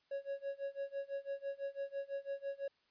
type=tone with tremolo; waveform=triangle; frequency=554.4 Hz; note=C#5; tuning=in tune; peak=-34 dBFS; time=0.11-2.68 s; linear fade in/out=5 ms; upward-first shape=sine; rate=6 Hz; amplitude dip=95%; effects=white hiss -75 dBFS RMS until 2.9 s + resampled to 11025 Hz

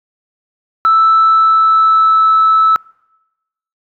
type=tone with pitch glide; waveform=sine; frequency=1318.5 to 1307.9 Hz; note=E6 to E6; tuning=0 to -14 cents; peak=-5 dBFS; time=0.85-2.76 s; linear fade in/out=0 ms; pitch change=-14 cents; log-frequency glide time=1.18-2.29 s; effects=noise-tail reverb RT60 1.0 s tail -26 dB re dry + tanh soft clip ceiling -3 dBFS

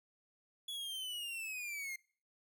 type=linear sweep; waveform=45% pulse; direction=down; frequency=3407 to 2100 Hz; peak=-40 dBFS; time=0.68-1.96 s; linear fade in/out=5 ms; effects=noise-tail reverb RT60 0.5 s tail -25 dB re dry

